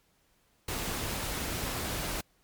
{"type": "noise", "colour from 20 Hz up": "pink", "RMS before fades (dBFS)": -34, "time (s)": [0.68, 2.21], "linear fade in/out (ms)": 5, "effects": ["pink hiss -69 dBFS RMS until 2.43 s", "MP3 96 kbps"]}